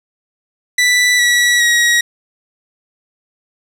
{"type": "tone with pitch steps", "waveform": "sawtooth", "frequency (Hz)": [1975.5, 1938.2, 1901.6], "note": ["B6", "B6", "A#6"], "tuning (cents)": [0, -33, 34], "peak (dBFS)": -6, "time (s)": [0.78, 2.01], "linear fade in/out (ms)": 5, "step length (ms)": 410, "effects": ["low-pass 10000 Hz 12 dB/octave", "7-bit"]}